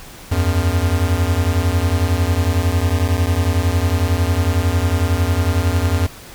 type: beating tone pair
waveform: square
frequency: 82.41 / 93.41 Hz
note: E2 / F#2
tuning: 0 / +17 cents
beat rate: 11 Hz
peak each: -18 / -18 dBFS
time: 0.31-6.07 s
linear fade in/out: 10 ms
effects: pink hiss -38 dBFS RMS until 6.34 s